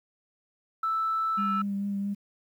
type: tone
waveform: sine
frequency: 1318.5 Hz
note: E6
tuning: in tune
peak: -24 dBFS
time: 0.83-1.62 s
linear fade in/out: 5 ms
type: tone with vibrato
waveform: sine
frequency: 200.1 Hz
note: G3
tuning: 36 cents sharp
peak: -27 dBFS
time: 1.37-2.15 s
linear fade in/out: 20 ms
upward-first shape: triangle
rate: 4.5 Hz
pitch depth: 20 cents each way
effects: tanh soft clip ceiling -20 dBFS + 10-bit